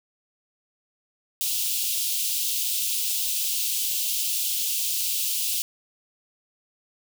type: high-pass noise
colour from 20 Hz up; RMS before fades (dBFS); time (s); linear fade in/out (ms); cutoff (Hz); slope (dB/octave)
white; -26; 1.41-5.62; 0; 2700; 48
effects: none